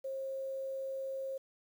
sine tone with quantisation, 536 Hz, C5, 42 cents sharp, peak -36 dBFS, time 0.04-1.38 s, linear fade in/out 10 ms, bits 10, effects none

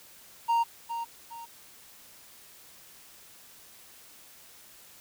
triangle tone with echo, 929 Hz, A#5, 6 cents flat, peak -20 dBFS, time 0.48-0.64 s, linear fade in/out 20 ms, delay 410 ms, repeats 2, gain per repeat -9 dB, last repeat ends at 1.46 s, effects white hiss -53 dBFS RMS until 5 s

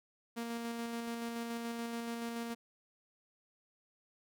sawtooth tone with tremolo, 233.1 Hz, A#3, in tune, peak -33 dBFS, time 0.36-2.55 s, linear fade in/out 20 ms, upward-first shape square, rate 7 Hz, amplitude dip 25%, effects none

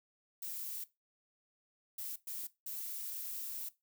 violet noise bursts at uneven times, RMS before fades -42 dBFS, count 4, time 0.42-0.84 / 1.98-2.16 / 2.27-2.47 / 2.66-3.69 s, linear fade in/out 5 ms, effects noise-tail reverb RT60 0.2 s tail -17 dB re dry

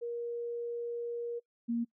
sine tone pair in turn, 472.9 / 234.3 Hz, A#4 / A#3, +25 / +9 cents, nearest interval octave, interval 1216 cents, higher first, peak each -34 / -29 dBFS, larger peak second, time 0.01-1.4 / 1.68-1.85 s, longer first, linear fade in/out 20 ms, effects noise-tail reverb RT60 0.1 s tail -23 dB re dry

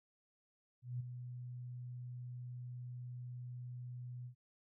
sine tone with ADSR envelope, 123.47 Hz, B2, in tune, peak -36 dBFS, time 0.82-4.35 s, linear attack 180 ms, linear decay 13 ms, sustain -8 dB, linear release 93 ms, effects none

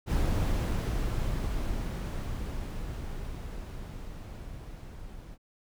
brown noise with level ramp, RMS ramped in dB -26 to -45 dBFS, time 0.06-5.38 s, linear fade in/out 50 ms, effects none

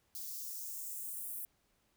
violet noise with high-pass filter sweep, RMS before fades -43 dBFS, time 0.15-1.45 s, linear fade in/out 0 ms, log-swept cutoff 4500 to 11000 Hz, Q 2, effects pink hiss -75 dBFS RMS until 1.96 s

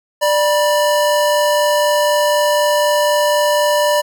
square tone pair together, 592 / 972 Hz, D5 / B5, +14 / -28 cents, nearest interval major sixth, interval 858 cents, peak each -14 / -18 dBFS, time 0.21-4.02 s, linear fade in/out 20 ms, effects none

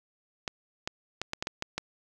clicks, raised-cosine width 0.2 ms, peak -14 dBFS, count 8, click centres 0.478 / 0.875 / 1.216 / 1.334 / 1.425 / 1.471 / 1.624 / 1.78 s, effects none

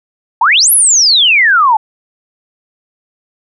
sine exponential two-way sweep, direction up then down, 837 to 11690 to 837 Hz, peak -5 dBFS, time 0.41-1.77 s, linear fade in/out 5 ms, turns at 0.72 s, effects none

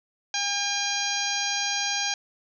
harmonic tone with a mistuned harmonic, 807 Hz, G#5, 50 cents flat, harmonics 1 / 2 / 3 / 4 / 5 / 6 / 7 / 8, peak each -33 / -33 / -33 / -33 / -33 / -33 / -33 / -33 dBFS, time 0.34-2.14 s, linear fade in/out 2 ms, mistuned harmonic 6, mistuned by -20 cents, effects none

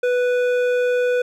sine tone with hard clipping, 493.9 Hz, B4, in tune, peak -18 dBFS, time 0.03-1.22 s, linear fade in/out 5 ms, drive 10 dB, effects none

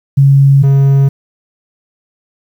sine / triangle tone pair in turn, 138.2 / 137.67 Hz, C#3 / C#3, -5 / -12 cents, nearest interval unison, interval 7 cents, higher first, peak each -3 dBFS, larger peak neither, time 0.17-0.63 / 0.63-1.09 s, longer neither, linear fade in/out 10 ms, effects 7-bit

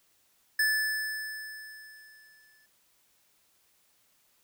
square tone with exponential decay, 1740 Hz, A6, 20 cents flat, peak -23 dBFS, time 0.59-2.66 s, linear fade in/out 5 ms, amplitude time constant 450 ms, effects white hiss -68 dBFS RMS until 4.43 s

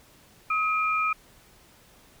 sine tone pair together, 1271.4 / 2400 Hz, D#6 / D7, +37 / +37 cents, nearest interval major seventh, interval 1100 cents, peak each -24 / -27 dBFS, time 0.5-1.13 s, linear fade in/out 5 ms, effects pink hiss -56 dBFS RMS until 2.2 s

